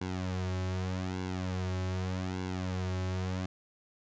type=tone with flanger; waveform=sawtooth; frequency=92.5 Hz; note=F#2; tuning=in tune; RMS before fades=-34 dBFS; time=0.01-3.46 s; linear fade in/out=5 ms; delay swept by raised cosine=1.6 to 4.2 ms; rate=0.83 Hz; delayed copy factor=-0.85; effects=resampled to 16000 Hz